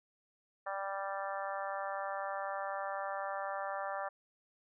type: harmonic tone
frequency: 196 Hz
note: G3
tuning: in tune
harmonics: 3 / 4 / 5 / 6 / 7 / 8 / 9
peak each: -41 / -41 / -46 / -43 / -46 / -50 / -47 dBFS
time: 0.66-4.09 s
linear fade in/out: 10 ms
effects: none